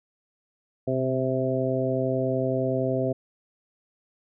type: harmonic tone with a mistuned harmonic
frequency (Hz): 130.81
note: C3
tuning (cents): 0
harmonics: 1 / 2 / 3 / 4 / 5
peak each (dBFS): -29 / -29 / -29 / -29 / -29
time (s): 0.87-3.13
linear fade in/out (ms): 10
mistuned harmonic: 1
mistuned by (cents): -34
effects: none